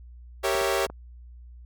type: chord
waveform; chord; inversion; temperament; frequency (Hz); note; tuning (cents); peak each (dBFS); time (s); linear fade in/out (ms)
sawtooth; G diminished seventh; none; equal; 392 / 466.2 / 554.4 / 659.3; G4 / Bb4 / Db5 / Fb5; 0 / 0 / 0 / 0; -23 / -26 / -24 / -27; 0.43-0.87; 20
type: clicks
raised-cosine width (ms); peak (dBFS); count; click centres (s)
1; -24; 4; 0.552 / 0.615 / 0.864 / 0.9
effects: added 60 Hz sine -43 dBFS peak until 1.65 s